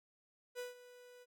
45% pulse tone with ADSR envelope, 493.2 Hz, B4, 2 cents flat, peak -40 dBFS, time 0.55-1.26 s, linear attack 41 ms, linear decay 150 ms, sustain -16 dB, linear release 38 ms, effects none

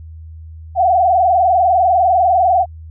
sine tone with vibrato, 723 Hz, F#5, 40 cents flat, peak -9 dBFS, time 0.75-2.66 s, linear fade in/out 50 ms, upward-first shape sine, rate 20 Hz, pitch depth 120 cents each way, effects added 80 Hz sine -31 dBFS peak until 2.9 s

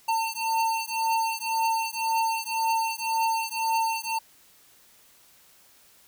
square beating tone pair, 900 / 901.9 Hz, A5 / A5, +39 / +43 cents, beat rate 1.9 Hz, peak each -28 dBFS, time 0.08-4.19 s, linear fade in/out 10 ms, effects white hiss -57 dBFS RMS until 6.07 s

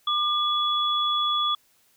sine tone pair together, 1200 / 3394 Hz, D6 / G#7, +37 / +37 cents, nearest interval octave + tritone, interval 1800 cents, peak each -24 dBFS, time 0.07-1.55 s, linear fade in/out 5 ms, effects white hiss -63 dBFS RMS until 1.96 s

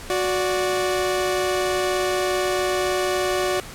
sawtooth tone pair together, 367.1 / 582.7 Hz, F#4 / D5, -14 / -14 cents, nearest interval minor sixth, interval 800 cents, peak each -18 / -21 dBFS, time 0.1-3.6 s, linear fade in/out 0 ms, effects pink hiss -38 dBFS RMS until 3.74 s + low-pass 12000 Hz 12 dB/octave

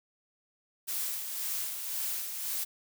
blue noise with tremolo, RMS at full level -33 dBFS, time 0.87-2.65 s, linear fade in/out 20 ms, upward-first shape sine, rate 1.9 Hz, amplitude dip 45%, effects none

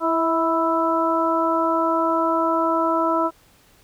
harmonic tone with a mistuned harmonic, 329.6 Hz, E4, in tune, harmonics 1 / 2 / 3 / 4, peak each -23 / -23 / -23 / -23 dBFS, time 0-3.31 s, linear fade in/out 50 ms, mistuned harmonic 2, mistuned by -24 cents, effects pink hiss -55 dBFS RMS until 3.83 s

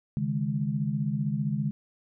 sine chord, C# suspended second, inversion none, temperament equal with one note detuned, 138.59 / 153.95 / 207.7 Hz, C#3 / D#3 / G#3, 0 / -18 / 0 cents, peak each -30 dBFS, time 0.17-1.71 s, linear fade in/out 0 ms, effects none

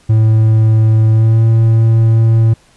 triangle tone with pitch glide, 110.2 to 112.84 Hz, A2 to A2, +3 to +44 cents, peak -4 dBFS, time 0.09-2.54 s, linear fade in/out 10 ms, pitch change +41 cents, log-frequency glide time 1.12-1.37 s, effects pink hiss -49 dBFS RMS until 2.76 s + resampled to 24000 Hz

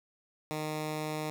10% pulse tone, 154 Hz, D#3, 17 cents flat, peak -25 dBFS, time 0.51-1.3 s, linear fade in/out 0 ms, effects none

